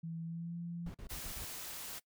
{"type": "tone with pitch glide", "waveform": "sine", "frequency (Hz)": [164.81, 170.92], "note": ["E3", "F3"], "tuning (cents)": [0, -37], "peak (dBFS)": -39, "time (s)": [0.03, 0.9], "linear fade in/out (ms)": 10, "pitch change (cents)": 63, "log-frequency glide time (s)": [0.23, 0.56]}
{"type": "noise bursts", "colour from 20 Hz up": "brown", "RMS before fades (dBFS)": -46, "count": 5, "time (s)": [0.86, 1.45], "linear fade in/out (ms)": 5, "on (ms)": 86, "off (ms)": 40}
{"type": "noise", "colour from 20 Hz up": "white", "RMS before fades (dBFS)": -45, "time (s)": [1.09, 2], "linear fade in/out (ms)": 20}
{"effects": ["noise-tail reverb RT60 0.1 s tail -22 dB re dry"]}